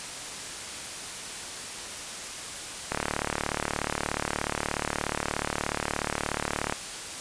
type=click train; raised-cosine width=0.5 ms; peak=-11 dBFS; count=141; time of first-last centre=2.92-6.724 s; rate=36.8 Hz; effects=white hiss -37 dBFS RMS until 7.2 s + resampled to 22050 Hz